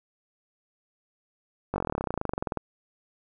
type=slowing click train; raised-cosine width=1 ms; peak=-14 dBFS; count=26; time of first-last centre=1.74-2.573 s; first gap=20 ms; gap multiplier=1.04; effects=none